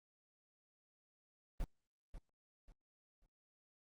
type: noise with echo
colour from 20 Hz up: brown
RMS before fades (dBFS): -37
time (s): 1.6-1.64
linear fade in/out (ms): 0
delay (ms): 540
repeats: 3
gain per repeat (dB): -11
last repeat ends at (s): 3.26
effects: Opus 32 kbps